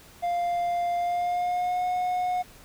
triangle tone with pitch glide, 698.5 to 725.6 Hz, F5 to F#5, 0 to -34 cents, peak -22 dBFS, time 0.22-2.43 s, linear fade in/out 20 ms, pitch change +66 cents, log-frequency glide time 0.96-1.86 s, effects pink hiss -51 dBFS RMS until 2.64 s

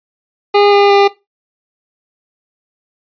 25% pulse tone with pitch steps, 407.7 / 403.8 / 400.6 Hz, G#4 / G#4 / G4, -32 / -49 / +38 cents, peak -3 dBFS, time 0.54-1.08 s, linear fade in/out 10 ms, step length 180 ms, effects noise-tail reverb RT60 0.2 s tail -17 dB re dry + resampled to 11025 Hz

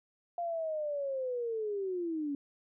sine linear sweep, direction down, 698.5 to 277.2 Hz, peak -32 dBFS, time 0.38-2.35 s, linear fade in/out 2 ms, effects none

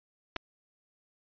clicks, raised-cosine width 0.3 ms, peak -18 dBFS, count 2, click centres 0.362 / 0.365 s, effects resampled to 11025 Hz

